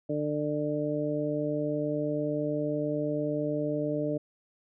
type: harmonic tone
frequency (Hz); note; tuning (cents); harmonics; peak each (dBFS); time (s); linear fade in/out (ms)
149; D3; +25; 1 / 2 / 3 / 4; -35 / -31 / -34 / -32; 0.09-4.18; 10
effects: none